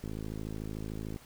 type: click train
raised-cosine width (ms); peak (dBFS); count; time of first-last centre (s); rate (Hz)
3; -26; 61; 0.04-1.161; 53.5
effects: pink hiss -56 dBFS RMS until 1.25 s